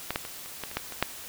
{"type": "clicks", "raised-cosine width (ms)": 0.3, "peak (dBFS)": [-12, -11, -22, -27, -17, -24, -11, -22, -6], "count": 9, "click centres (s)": [0.106, 0.159, 0.251, 0.46, 0.637, 0.714, 0.77, 0.923, 1.026], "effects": ["white hiss -42 dBFS RMS until 1.28 s"]}